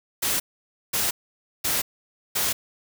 white noise bursts, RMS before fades -24 dBFS, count 4, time 0.22-2.53 s, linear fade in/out 10 ms, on 180 ms, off 530 ms, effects none

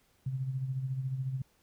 sine tone with tremolo, 131.8 Hz, C3, 13 cents sharp, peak -29 dBFS, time 0.26-1.42 s, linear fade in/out 5 ms, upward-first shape sine, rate 14 Hz, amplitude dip 55%, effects pink hiss -69 dBFS RMS until 1.62 s

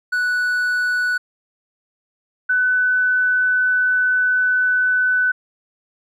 triangle / sine tone pair in turn, 1480 / 1500.7 Hz, F#6 / F#6, 0 / +24 cents, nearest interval unison, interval 24 cents, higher second, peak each -15 / -14 dBFS, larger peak second, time 0.12-1.18 / 2.49-5.32 s, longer second, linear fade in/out 10 ms, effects none

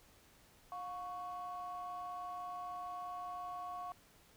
triangle ring-modulated tone, 913 Hz, A#5, 36 cents flat, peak -35 dBFS, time 0.72-3.92 s, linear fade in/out 0 ms, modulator 198 Hz, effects tanh soft clip ceiling -37 dBFS + pink hiss -65 dBFS RMS until 4.36 s

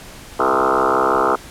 sine tone with frequency modulation, 851 Hz, G#5, 42 cents sharp, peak -13 dBFS, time 0.39-1.36 s, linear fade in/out 10 ms, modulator 65.7 Hz, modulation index 7.9, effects pink hiss -38 dBFS RMS until 1.5 s + low-pass 12000 Hz 12 dB/octave

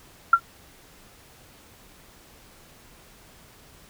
sine tone with exponential decay, 1368 Hz, F6, 36 cents flat, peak -7 dBFS, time 0.33-0.4 s, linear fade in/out 5 ms, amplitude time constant 15 ms, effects pink hiss -52 dBFS RMS until 3.89 s

